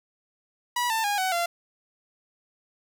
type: tone with pitch steps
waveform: sawtooth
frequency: 973 / 892.2 / 818.2 / 750.3 / 688 Hz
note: B5 / A5 / G#5 / F#5 / F5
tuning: -26 / +24 / -26 / +24 / -26 cents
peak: -20 dBFS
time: 0.76-1.46 s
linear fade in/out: 5 ms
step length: 140 ms
effects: none